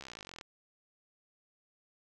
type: slowing click train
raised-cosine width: 0.2 ms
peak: -28 dBFS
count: 22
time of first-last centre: 0.01-0.411 s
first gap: 14 ms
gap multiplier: 1.03
effects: none